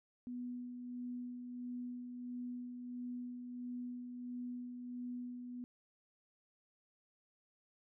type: tone with tremolo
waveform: sine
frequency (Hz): 246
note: B3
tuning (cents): -7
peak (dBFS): -40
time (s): 0.27-5.64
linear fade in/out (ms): 0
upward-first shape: sine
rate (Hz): 1.5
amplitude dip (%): 40
effects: none